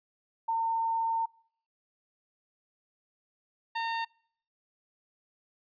sine / sawtooth tone pair in turn, 908 / 913.8 Hz, A#5 / A#5, -46 / -35 cents, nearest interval unison, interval 11 cents, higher second, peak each -26 dBFS, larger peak neither, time 0.48-1.26 / 3.75-4.05 s, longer first, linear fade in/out 10 ms, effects noise-tail reverb RT60 0.6 s tail -26 dB re dry + resampled to 11025 Hz

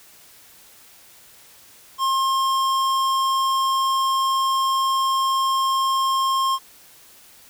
sine tone with tanh clipping, 1067 Hz, C6, 34 cents sharp, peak -20 dBFS, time 1.98-6.59 s, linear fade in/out 50 ms, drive 18 dB, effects white hiss -49 dBFS RMS until 7.49 s

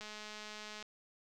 click train, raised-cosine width 0.2 ms, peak -30 dBFS, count 174, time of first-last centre 0.01-0.826 s, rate 212 Hz, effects none

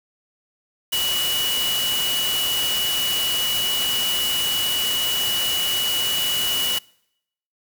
sine tone in noise, 2936 Hz, F#7, 14 cents flat, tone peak -21 dBFS, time 0.92-6.79 s, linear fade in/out 10 ms, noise white, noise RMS -26 dBFS, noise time 0.92-6.79 s, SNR +2 dB, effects noise-tail reverb RT60 0.8 s tail -25 dB re dry

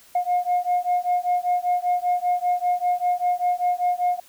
sine beating tone pair, 713 / 718.1 Hz, F5 / F5, +36 / +48 cents, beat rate 5.1 Hz, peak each -21 dBFS, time 0.15-4.2 s, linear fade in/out 5 ms, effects tanh soft clip ceiling -15 dBFS + white hiss -52 dBFS RMS until 4.28 s

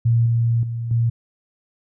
sine tone with level steps, 116.54 Hz, A#2, in tune, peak -13 / -15 / -23 / -15 dBFS, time 0.05-1.1 s, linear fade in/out 10 ms, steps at 0.26 / 0.63 / 0.91 s, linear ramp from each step 2 ms, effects none

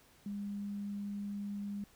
sine tone, 202.7 Hz, G#3, 42 cents flat, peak -37 dBFS, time 0.26-1.84 s, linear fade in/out 2 ms, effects pink hiss -64 dBFS RMS until 1.95 s

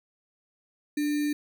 sine tone with sample-and-hold, 294.7 Hz, D4, 6 cents sharp, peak -24 dBFS, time 0.97-1.33 s, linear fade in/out 5 ms, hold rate 2100 Hz, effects none

